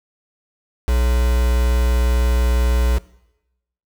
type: tone with quantisation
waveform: triangle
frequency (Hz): 61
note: B1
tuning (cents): -21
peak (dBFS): -12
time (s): 0.87-2.99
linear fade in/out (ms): 20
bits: 4
effects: noise-tail reverb RT60 0.9 s tail -21 dB re dry